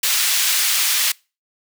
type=high-pass noise; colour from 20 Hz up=pink; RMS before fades=-18 dBFS; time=0.03-1.12 s; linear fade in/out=5 ms; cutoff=2500 Hz; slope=12 dB/octave; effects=noise-tail reverb RT60 0.3 s tail -25 dB re dry